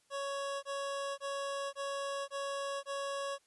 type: tone bursts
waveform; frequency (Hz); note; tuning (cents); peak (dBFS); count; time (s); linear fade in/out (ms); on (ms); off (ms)
25% pulse; 556; C#5; +5; -32; 6; 0.1-3.385; 50; 530; 21
effects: white hiss -72 dBFS RMS until 3.46 s + resampled to 24000 Hz